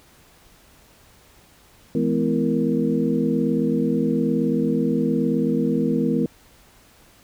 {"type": "tone cluster", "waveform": "sine", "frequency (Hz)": [165.4, 214, 252.9, 330.7, 467.1], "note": ["E3", "A3", "B3", "E4", "A#4"], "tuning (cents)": [6, -48, 41, 6, 3], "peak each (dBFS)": [-26, -24, -22, -26, -26], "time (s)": [1.95, 6.26], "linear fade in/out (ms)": 2, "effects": ["pink hiss -53 dBFS RMS until 7.23 s"]}